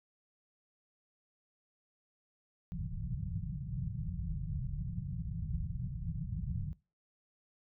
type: low-pass noise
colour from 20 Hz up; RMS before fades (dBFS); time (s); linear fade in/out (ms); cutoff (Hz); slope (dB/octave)
white; -38; 2.72-6.73; 0; 180; 96
effects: noise-tail reverb RT60 0.3 s tail -22 dB re dry